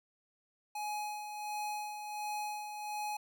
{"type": "tone with tremolo", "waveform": "square", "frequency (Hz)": 840, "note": "G#5", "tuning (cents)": 19, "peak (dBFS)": -36, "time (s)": [0.75, 3.17], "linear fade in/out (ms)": 5, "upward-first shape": "sine", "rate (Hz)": 1.4, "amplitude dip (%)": 50, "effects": []}